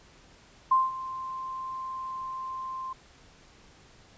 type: tone with ADSR envelope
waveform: sine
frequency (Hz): 1046.5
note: C6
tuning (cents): 0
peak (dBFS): -17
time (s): 0.71-2.93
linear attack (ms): 8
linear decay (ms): 190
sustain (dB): -16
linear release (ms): 4
effects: pink hiss -56 dBFS RMS until 4.17 s + resampled to 16000 Hz